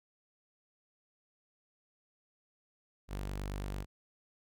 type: tone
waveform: sawtooth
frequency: 49 Hz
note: G1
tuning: in tune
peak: -33 dBFS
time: 3.08-3.86 s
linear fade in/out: 50 ms
effects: none